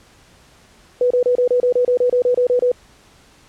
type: tone bursts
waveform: sine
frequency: 493.9 Hz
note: B4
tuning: in tune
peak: -12 dBFS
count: 14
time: 1.01-2.717 s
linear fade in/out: 2 ms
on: 95 ms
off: 29 ms
effects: pink hiss -50 dBFS RMS until 3.48 s + low-pass 9000 Hz 12 dB/octave